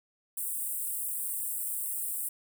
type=high-pass noise; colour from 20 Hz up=pink; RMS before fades=-34 dBFS; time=0.37-2.29 s; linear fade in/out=5 ms; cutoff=8100 Hz; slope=96 dB/octave; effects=none